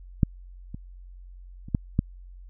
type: clicks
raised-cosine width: 5 ms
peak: -6 / -23 / -27 / -9 / -8 dBFS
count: 5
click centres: 0.232 / 0.745 / 1.685 / 1.748 / 1.991 s
effects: added 45 Hz sine -42 dBFS peak until 2.49 s